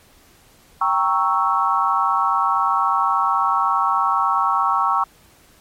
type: chord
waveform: sine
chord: G diminished seventh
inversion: none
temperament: equal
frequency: 784 / 932.3 / 1108.7 / 1318.5 Hz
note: G5 / Bb5 / Db6 / Fb6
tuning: 0 / 0 / 0 / 0 cents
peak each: -23 / -22 / -19 / -21 dBFS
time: 0.81-5.04 s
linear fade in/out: 5 ms
effects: pink hiss -52 dBFS RMS until 5.6 s + MP3 64 kbps